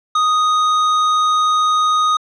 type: tone with hard clipping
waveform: sine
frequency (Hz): 1244.5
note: D#6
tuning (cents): 0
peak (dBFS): -14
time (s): 0.15-2.17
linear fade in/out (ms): 5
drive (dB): 11
effects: low-pass 6000 Hz 12 dB/octave